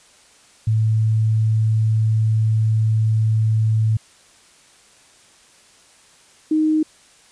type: tone pair in turn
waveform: sine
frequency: 110 / 311.1 Hz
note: A2 / D#4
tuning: 0 / 0 cents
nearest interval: octave + tritone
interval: 1800 cents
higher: second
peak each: -14 dBFS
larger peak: neither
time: 0.67-3.97 / 6.51-6.83 s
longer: first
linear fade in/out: 5 ms
effects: white hiss -51 dBFS RMS until 7.31 s + resampled to 22050 Hz